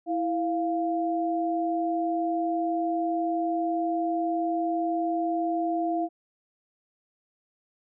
sine tone pair together, 329.2 / 697 Hz, E4 / F5, -2 / -4 cents, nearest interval octave + minor second, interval 1298 cents, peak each -27 dBFS, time 0.06-6.09 s, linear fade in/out 50 ms, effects none

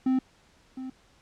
triangle tone with echo, 260 Hz, C4, 11 cents flat, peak -19 dBFS, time 0.06-0.19 s, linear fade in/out 5 ms, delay 710 ms, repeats 1, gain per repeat -13 dB, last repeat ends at 0.9 s, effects pink hiss -61 dBFS RMS until 1.21 s + low-pass 7000 Hz 12 dB/octave

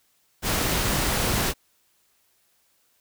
pink noise, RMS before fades -24 dBFS, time 0.42-1.54 s, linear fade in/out 50 ms, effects white hiss -66 dBFS RMS until 3 s

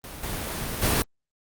pink noise with level steps, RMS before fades -39 / -31 / -22 dBFS, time 0.04-1.02 s, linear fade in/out 0 ms, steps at 0.23 / 0.82 s, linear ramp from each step 5 ms, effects Opus 32 kbps

